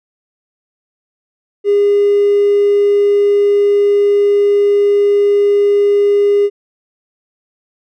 triangle tone with hard clipping, 406.8 Hz, G#4, 36 cents flat, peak -8 dBFS, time 1.64-6.5 s, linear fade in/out 50 ms, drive 3 dB, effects none

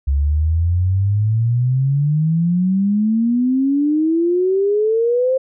sine exponential sweep, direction up, 67.8 to 530 Hz, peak -13 dBFS, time 0.07-5.38 s, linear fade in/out 10 ms, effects none

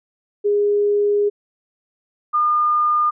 sine tone pair in turn, 411 / 1212.5 Hz, G#4 / D#6, -18 / -45 cents, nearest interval octave + perfect fifth, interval 1873 cents, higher second, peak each -14 dBFS, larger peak neither, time 0.44-1.3 / 2.33-3.11 s, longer first, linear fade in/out 20 ms, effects none

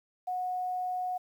sine tone with quantisation, 731 Hz, F#5, 21 cents flat, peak -30 dBFS, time 0.27-1.18 s, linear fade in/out 10 ms, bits 10, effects none

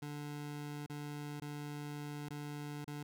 25% pulse tone with dropouts, 146.83 Hz, D3, in tune, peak -38 dBFS, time 0.02-3.03 s, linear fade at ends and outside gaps 5 ms, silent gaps 0.863-0.897 / 1.4-1.418 / 2.288-2.305 / 2.845-2.876 s, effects none

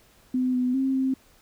sine tone with pitch steps, 254.5 / 250.7 / 266.4 / 263.7 Hz, C4 / B3 / C4 / C4, -48 / +26 / +31 / +14 cents, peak -21 dBFS, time 0.34-1.14 s, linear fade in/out 5 ms, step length 200 ms, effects pink hiss -58 dBFS RMS until 1.41 s

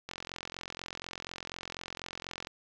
click train, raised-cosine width 0.2 ms, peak -21 dBFS, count 106, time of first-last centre 0.09-2.471 s, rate 44.1 Hz, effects low-pass 7000 Hz 12 dB/octave + 9-bit

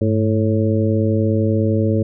harmonic tone with a mistuned harmonic, 110 Hz, A2, in tune, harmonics 1 / 2 / 3 / 4 / 5, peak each -17 / -20 / -22 / -23 / -24 dBFS, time 0.01-2.03 s, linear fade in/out 5 ms, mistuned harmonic 1, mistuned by -110 cents, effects none

